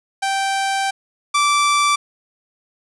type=tone pair in turn; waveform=sawtooth; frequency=781 / 1166.1 Hz; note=G5 / D6; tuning=-7 / -13 cents; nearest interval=perfect fifth; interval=694 cents; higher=second; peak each=-14 / -10 dBFS; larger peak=second; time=0.22-0.91 / 1.34-1.96 s; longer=first; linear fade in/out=10 ms; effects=resampled to 24000 Hz + 8-bit